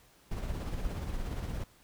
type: noise with tremolo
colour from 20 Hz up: brown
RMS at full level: -34 dBFS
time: 0.31-1.64 s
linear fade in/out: 5 ms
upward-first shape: sine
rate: 17 Hz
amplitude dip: 40%
effects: pink hiss -62 dBFS RMS until 1.83 s